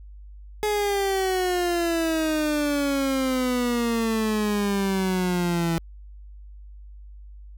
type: exponential sweep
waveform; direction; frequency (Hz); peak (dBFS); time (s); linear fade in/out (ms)
30% pulse; down; 424.3 to 164.81; -19; 0.63-5.78; 0
effects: added 50 Hz sine -40 dBFS peak until 7.57 s